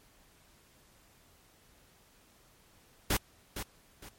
pink noise with echo, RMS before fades -28 dBFS, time 3.1-3.17 s, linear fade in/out 5 ms, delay 460 ms, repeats 2, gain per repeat -10 dB, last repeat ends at 4.09 s, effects pink hiss -63 dBFS RMS until 4.18 s + MP3 64 kbps

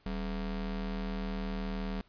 square ring-modulated tone, 116.54 Hz, A#2, in tune, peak -31 dBFS, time 0.06-2.01 s, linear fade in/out 0 ms, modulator 76.8 Hz, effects pink hiss -66 dBFS RMS until 2.08 s + resampled to 11025 Hz

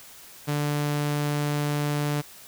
sawtooth tone, 146.83 Hz, D3, in tune, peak -20 dBFS, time 0.47-2.22 s, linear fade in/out 20 ms, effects white hiss -47 dBFS RMS until 2.47 s

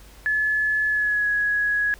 sine tone with pitch glide, 1717 to 1672 Hz, A6 to G#6, -43 to +11 cents, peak -19 dBFS, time 0.26-1.94 s, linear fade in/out 0 ms, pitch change -46 cents, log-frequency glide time 0.87-1.29 s, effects added 50 Hz sine -46 dBFS peak until 1.99 s + pink hiss -50 dBFS RMS until 1.99 s

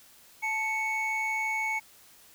triangle tone pair together, 876.5 / 2217 Hz, A5 / C#7, -7 / 0 cents, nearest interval octave + major third, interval 1607 cents, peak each -31 / -27 dBFS, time 0.42-1.8 s, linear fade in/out 20 ms, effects white hiss -56 dBFS RMS until 2.34 s

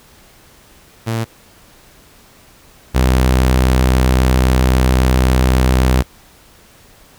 sawtooth tone pair in turn, 113.6 / 63.76 Hz, A#2 / C2, -44 / -44 cents, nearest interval minor seventh, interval 1000 cents, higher first, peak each -13 / -6 dBFS, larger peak second, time 1.06-1.25 / 2.94-6.03 s, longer second, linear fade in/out 20 ms, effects pink hiss -46 dBFS RMS until 7.18 s

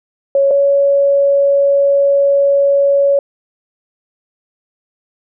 sine tone pair in turn, 553 / 560.1 Hz, C#5 / C#5, -4 / +18 cents, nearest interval unison, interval 22 cents, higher second, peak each -8 dBFS, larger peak neither, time 0.35-0.51 / 0.51-3.19 s, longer second, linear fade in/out 2 ms, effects none

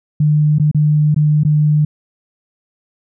sine tone with dropouts, 150.6 Hz, D3, 44 cents sharp, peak -9 dBFS, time 0.2-1.85 s, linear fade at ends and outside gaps 5 ms, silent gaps 0.585-0.597 / 0.714-0.746 / 1.145-1.162 / 1.435-1.449 s, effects none

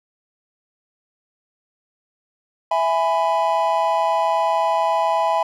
triangle chord, E major, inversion none, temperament equal with one note detuned, 659.3 / 830.6 / 998.1 Hz, E5 / G#5 / B5, 0 / 0 / +18 cents, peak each -19 dBFS, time 2.71-5.43 s, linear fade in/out 5 ms, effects none

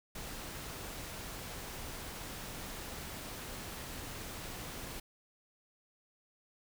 pink noise, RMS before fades -44 dBFS, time 0.15-5 s, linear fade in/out 5 ms, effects none

